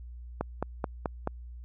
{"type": "click train", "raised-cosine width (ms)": 1, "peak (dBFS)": -15, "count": 5, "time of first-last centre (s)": [0.41, 1.274], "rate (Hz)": 4.63, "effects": ["added 60 Hz sine -41 dBFS peak until 1.64 s"]}